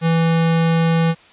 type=tone; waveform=square; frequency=164.81 Hz; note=E3; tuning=in tune; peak=-14 dBFS; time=0.01-1.15 s; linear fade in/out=50 ms; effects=white hiss -47 dBFS RMS until 1.32 s + resampled to 8000 Hz